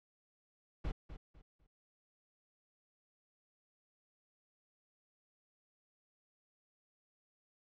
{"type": "noise with echo", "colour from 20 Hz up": "brown", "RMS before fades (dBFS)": -37, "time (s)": [0.84, 0.92], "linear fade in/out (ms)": 10, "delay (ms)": 250, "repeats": 3, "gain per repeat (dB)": -11, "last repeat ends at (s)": 1.67, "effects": ["low-pass 4000 Hz 12 dB/octave"]}